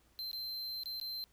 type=tone with dropouts; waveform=square; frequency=4112 Hz; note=C8; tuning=31 cents flat; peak=-39 dBFS; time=0.19-1.24 s; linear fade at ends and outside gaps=0 ms; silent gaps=0.314-0.331 / 0.834-0.858 / 0.999-1.013 s; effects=added 60 Hz sine -70 dBFS peak until 1.32 s + pink hiss -70 dBFS RMS until 1.32 s